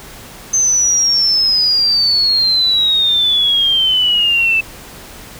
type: exponential sweep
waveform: sine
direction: down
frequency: 6270 to 2630 Hz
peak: -10 dBFS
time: 0.53-4.61 s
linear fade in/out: 10 ms
effects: pink hiss -35 dBFS RMS until 5.39 s